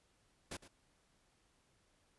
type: noise with echo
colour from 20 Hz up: pink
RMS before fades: -45 dBFS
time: 0.51-0.57 s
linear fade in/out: 5 ms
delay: 110 ms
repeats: 1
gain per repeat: -14 dB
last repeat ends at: 0.68 s
effects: pink hiss -74 dBFS RMS until 2.18 s + resampled to 24000 Hz